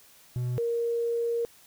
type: tone pair in turn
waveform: triangle / sine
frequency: 123.7 / 467.9 Hz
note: B2 / A#4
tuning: +3 / +6 cents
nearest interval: octave + major seventh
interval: 2303 cents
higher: second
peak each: -25 dBFS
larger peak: neither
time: 0.36-0.58 / 0.58-1.45 s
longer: second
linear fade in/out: 0 ms
effects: white hiss -56 dBFS RMS until 1.66 s